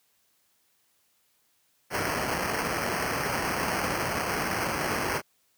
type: noise with sample-and-hold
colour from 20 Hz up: white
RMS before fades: -29 dBFS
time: 1.9-5.22 s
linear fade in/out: 50 ms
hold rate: 3675 Hz
effects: white hiss -69 dBFS RMS until 5.57 s + high-pass 60 Hz 12 dB/octave